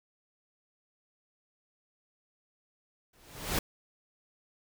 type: noise with exponential growth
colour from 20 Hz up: pink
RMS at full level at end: -27 dBFS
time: 3.13-3.59 s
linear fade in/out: 5 ms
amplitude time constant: 100 ms
effects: none